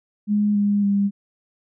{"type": "tone with pitch steps", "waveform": "sine", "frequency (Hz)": [207.7, 204, 200.4], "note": ["G#3", "G#3", "G3"], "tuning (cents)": [0, -31, 38], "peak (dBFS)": -16, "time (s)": [0.27, 1.11], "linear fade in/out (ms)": 50, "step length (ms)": 280, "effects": []}